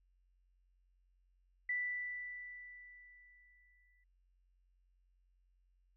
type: tone with exponential decay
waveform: sine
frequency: 1975.5 Hz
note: B6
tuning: in tune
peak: -33 dBFS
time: 1.69-4.04 s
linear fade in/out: 5 ms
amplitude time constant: 510 ms
effects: added 45 Hz sine -70 dBFS peak until 5.96 s